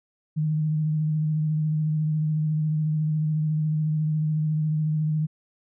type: tone with vibrato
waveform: sine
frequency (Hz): 154.4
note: D#3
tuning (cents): -13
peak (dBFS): -21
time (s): 0.36-5.27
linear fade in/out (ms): 20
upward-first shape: triangle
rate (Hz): 14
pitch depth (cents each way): 30
effects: none